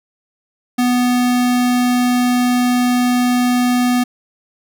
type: tone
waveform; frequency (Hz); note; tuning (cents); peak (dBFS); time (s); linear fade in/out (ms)
square; 246.9; B3; 0; -13; 0.78-4.04; 10
effects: none